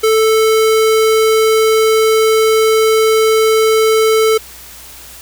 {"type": "tone", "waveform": "square", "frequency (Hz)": 440, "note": "A4", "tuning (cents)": 0, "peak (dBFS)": -9, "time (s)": [0.03, 4.38], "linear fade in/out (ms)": 10, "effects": ["added 60 Hz sine -43 dBFS peak until 5.21 s", "white hiss -35 dBFS RMS until 5.21 s"]}